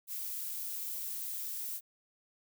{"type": "noise", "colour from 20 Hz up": "violet", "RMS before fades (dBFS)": -39, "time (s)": [0.07, 1.81], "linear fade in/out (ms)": 50, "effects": []}